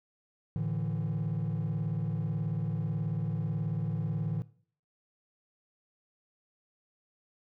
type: chord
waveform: triangle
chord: A suspended fourth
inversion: none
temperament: just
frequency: 110 / 146.67 / 165 Hz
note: A2 / D3 / E3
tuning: 0 / -2 / +2 cents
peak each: -31 dBFS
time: 0.56-4.42 s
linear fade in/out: 0 ms
effects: noise-tail reverb RT60 0.5 s tail -19 dB re dry + tanh soft clip ceiling -23 dBFS